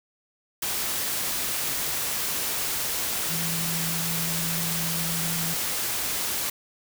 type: tone in noise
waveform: sine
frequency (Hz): 165.9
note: E3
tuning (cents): +11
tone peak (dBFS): -31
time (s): 3.3-5.54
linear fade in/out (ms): 5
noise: white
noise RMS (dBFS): -28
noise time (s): 0.62-6.5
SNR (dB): -6
effects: none